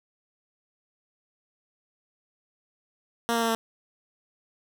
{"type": "tone with pitch steps", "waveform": "10% pulse", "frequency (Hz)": [233.3, 230.9, 228.5, 226.1], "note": ["A#3", "A#3", "A#3", "A3"], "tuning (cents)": [2, -16, -34, 47], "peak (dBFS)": -15, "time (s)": [3.29, 3.55], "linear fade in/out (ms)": 0, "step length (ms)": 65, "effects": []}